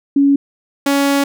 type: tone pair in turn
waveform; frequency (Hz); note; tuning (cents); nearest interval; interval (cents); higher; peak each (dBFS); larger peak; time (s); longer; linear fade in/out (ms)
sine / sawtooth; 280 / 280; C#4 / C#4; +18 / +18; unison; 0; neither; -8; neither; 0.16-0.36 / 0.86-1.24; second; 5
effects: none